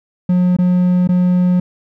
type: tone with dropouts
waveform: triangle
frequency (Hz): 180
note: F#3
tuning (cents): -47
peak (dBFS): -8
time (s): 0.29-1.6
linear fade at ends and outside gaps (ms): 5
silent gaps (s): 0.567-0.586 / 1.075-1.089
effects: none